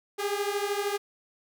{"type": "beating tone pair", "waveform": "sawtooth", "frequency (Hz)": [400.7, 413.7], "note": ["G4", "G#4"], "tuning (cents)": [38, -7], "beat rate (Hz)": 13, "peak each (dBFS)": [-26, -27], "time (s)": [0.18, 0.98], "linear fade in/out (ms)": 20, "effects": []}